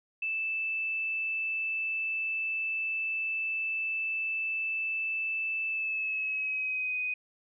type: tone with pitch glide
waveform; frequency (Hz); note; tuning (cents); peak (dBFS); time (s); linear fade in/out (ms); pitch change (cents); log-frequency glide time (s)
sine; 2637 to 2499; E7 to D#7; 0 to +7; -29; 0.22-7.14; 5; -93; 5.68-6.98
effects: none